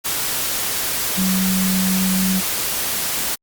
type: tone in noise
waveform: sine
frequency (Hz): 187.9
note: F#3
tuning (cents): +27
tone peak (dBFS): -17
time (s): 1.17-2.41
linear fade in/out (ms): 20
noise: white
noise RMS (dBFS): -22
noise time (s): 0.04-3.36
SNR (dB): +2
effects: Opus 48 kbps